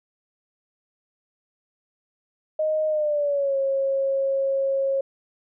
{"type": "tone with pitch glide", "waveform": "sine", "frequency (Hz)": [621, 543.7], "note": ["D#5", "C#5"], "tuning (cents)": [-3, -34], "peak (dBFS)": -20, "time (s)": [2.59, 5.01], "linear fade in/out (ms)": 5, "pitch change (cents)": -231, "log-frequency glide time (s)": [2.88, 3.57], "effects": []}